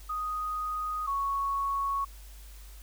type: tone pair in turn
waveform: sine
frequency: 1244.5 / 1108.7 Hz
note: D#6 / C#6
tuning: 0 / 0 cents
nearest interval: major second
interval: 200 cents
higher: first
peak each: -30 / -27 dBFS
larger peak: second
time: 0.09-1.07 / 1.07-2.05 s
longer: neither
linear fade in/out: 10 ms
effects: added 50 Hz sine -45 dBFS peak until 2.82 s + white hiss -55 dBFS RMS until 2.82 s